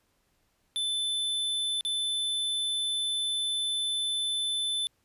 square tone with dropouts, 3520 Hz, A7, in tune, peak -28 dBFS, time 0.76-4.87 s, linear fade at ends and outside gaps 0 ms, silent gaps 1.809-1.85 s, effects pink hiss -72 dBFS RMS until 5.04 s + resampled to 32000 Hz

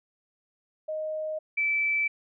sine tone pair in turn, 622.3 / 2318 Hz, D#5 / D7, 0 / -23 cents, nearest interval octave + major seventh, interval 2277 cents, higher second, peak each -29 / -23 dBFS, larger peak second, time 0.88-1.39 / 1.57-2.08 s, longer neither, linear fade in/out 10 ms, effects none

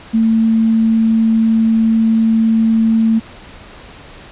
sine tone, 224 Hz, A3, 31 cents sharp, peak -9 dBFS, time 0.13-3.2 s, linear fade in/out 20 ms, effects pink hiss -37 dBFS RMS until 4.31 s + resampled to 8000 Hz

